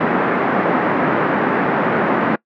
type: band-pass noise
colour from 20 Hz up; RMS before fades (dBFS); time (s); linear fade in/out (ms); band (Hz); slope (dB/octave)
pink; -17; 0-2.36; 10; 180 to 1800; 24
effects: noise-tail reverb RT60 0.1 s tail -23 dB re dry